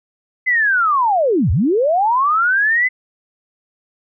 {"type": "linear two-way sweep", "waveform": "sine", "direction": "down then up", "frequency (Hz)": [2054, 67, 2054], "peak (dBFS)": -12, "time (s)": [0.46, 2.89], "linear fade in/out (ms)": 20, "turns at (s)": 1.51, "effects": []}